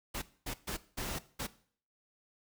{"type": "noise bursts at uneven times", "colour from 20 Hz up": "pink", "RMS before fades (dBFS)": -38, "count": 5, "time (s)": [[0.14, 0.22], [0.46, 0.54], [0.67, 0.77], [0.97, 1.19], [1.39, 1.47]], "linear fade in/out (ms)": 10, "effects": ["noise-tail reverb RT60 0.5 s tail -17 dB re dry"]}